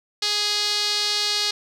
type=tone with band-pass filter; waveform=sawtooth; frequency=415.3 Hz; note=G#4; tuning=in tune; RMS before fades=-23 dBFS; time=0.22-1.51 s; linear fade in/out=5 ms; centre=4400 Hz; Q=3.7; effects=none